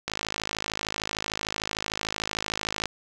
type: click train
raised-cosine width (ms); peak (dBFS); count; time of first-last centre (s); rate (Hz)
0.2; -10; 149; 0.08-2.857; 53.3
effects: none